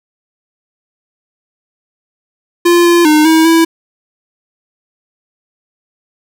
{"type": "tone with pitch steps", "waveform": "square", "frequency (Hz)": [346.6, 344.5, 305.2, 320.7, 328.9], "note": ["F4", "F4", "D#4", "E4", "E4"], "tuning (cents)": [-13, -24, -33, -48, -4], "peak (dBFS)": -6, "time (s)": [2.65, 3.65], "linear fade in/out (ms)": 10, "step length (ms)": 200, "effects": []}